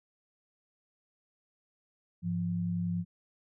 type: tone pair together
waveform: sine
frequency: 102.6 / 173.45 Hz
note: G#2 / F3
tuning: -21 / -12 cents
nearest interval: major sixth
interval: 909 cents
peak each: -36 / -30 dBFS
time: 2.22-3.05 s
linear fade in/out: 50 ms
effects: none